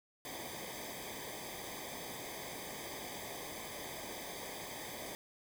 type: noise with comb filter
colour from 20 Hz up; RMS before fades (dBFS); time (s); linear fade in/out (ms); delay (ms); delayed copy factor
pink; -45; 0.25-5.15; 0; 0.72; -0.9
effects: none

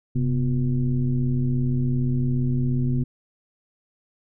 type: tone with frequency modulation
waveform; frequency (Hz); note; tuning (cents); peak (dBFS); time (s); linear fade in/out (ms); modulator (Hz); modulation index
sine; 132.6; C3; +23; -19; 0.15-3.04; 10; 114; 1
effects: none

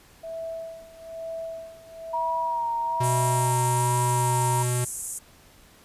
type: tone with tremolo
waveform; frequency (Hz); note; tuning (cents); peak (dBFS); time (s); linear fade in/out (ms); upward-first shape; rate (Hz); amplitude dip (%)
sine; 656; E5; -9; -30; 0.23-3.54; 10; sine; 1.1; 85
type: tone with vibrato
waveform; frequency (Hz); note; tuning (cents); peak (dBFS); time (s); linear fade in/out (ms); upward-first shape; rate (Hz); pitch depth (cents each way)
sine; 948; A#5; +29; -24; 2.13-4.63; 10; sine; 1.2; 32
type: tone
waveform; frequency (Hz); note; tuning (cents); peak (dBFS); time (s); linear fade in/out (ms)
square; 123.47; B2; 0; -24; 3-4.85; 10
type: band-pass noise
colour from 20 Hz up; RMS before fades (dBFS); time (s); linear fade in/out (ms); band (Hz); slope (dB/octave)
pink; -34; 3.03-5.19; 10; 7100 to 11000; 48
effects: pink hiss -54 dBFS RMS until 5.84 s + resampled to 32000 Hz

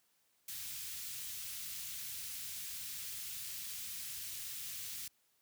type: band-stop noise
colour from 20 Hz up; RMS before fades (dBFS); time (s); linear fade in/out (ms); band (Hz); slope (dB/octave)
white; -44; 0.48-5.08; 5; 120 to 2400; 12
effects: white hiss -75 dBFS RMS until 5.41 s + high-pass 60 Hz 12 dB/octave

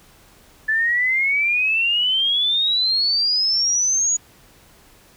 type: exponential sweep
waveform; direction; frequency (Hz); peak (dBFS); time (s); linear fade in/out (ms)
sine; up; 1736 to 6840; -16; 0.68-4.17; 10
effects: pink hiss -51 dBFS RMS until 5.16 s

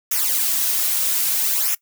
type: noise with flanger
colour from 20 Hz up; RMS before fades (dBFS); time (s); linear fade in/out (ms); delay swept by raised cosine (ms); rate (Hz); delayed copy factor
blue; -20; 0.11-1.75; 5; 0.23 to 4.53; 0.62; -0.75
effects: noise-tail reverb RT60 0.1 s tail -22 dB re dry

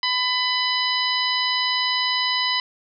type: harmonic tone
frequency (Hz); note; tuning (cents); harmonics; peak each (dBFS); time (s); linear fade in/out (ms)
1000; B5; +21; 1 / 2 / 3 / 4 / 5; -26 / -26 / -26 / -26 / -26; 0.03-2.6; 2
effects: none

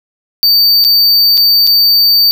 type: tone with dropouts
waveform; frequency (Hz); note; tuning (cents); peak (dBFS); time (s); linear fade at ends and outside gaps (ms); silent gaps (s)
square; 4600; D8; -37; -6; 0.43-2.31; 0; 0.841-0.848 / 1.372-1.376 / 1.668-1.673
effects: none

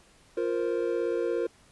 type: chord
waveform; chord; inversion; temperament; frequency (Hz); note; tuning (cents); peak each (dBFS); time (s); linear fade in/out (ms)
triangle; F suspended fourth; none; equal; 349.2 / 466.2 / 523.3; F4 / Bb4 / C5; 0 / 0 / 0; -28 / -27 / -31; 0.37-1.47; 5
effects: pink hiss -59 dBFS RMS until 1.71 s + resampled to 24000 Hz

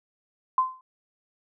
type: tone with exponential decay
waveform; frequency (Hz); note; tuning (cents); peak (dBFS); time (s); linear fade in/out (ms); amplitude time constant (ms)
sine; 1034; C6; -21; -15; 0.58-0.81; 2; 50
effects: none

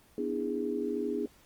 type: chord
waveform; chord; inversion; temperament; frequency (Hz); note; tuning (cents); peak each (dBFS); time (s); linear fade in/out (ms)
sine; E dominant seventh; second; just; 247.2 / 296.7 / 329.6 / 412; B3 / D4 / E4 / G#4; +2 / +18 / 0 / -14; -36 / -36 / -38 / -33; 0.18-1.26; 2
effects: pink hiss -61 dBFS RMS until 1.45 s + Opus 24 kbps

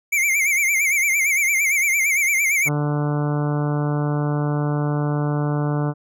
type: tone with vibrato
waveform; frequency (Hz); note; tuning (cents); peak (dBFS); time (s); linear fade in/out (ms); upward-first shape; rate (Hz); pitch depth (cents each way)
square; 2217; C#7; 0; -17; 0.12-2.69; 10; sine; 8.8; 110
type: harmonic tone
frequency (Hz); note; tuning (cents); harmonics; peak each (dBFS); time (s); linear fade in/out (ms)
147.3; D3; +6; 1 / 2 / 3 / 4 / 5 / 6 / 7 / 8 / 9 / 10; -20 / -26 / -30 / -32 / -34 / -36 / -37 / -38 / -39 / -40; 2.65-5.94; 50
effects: none

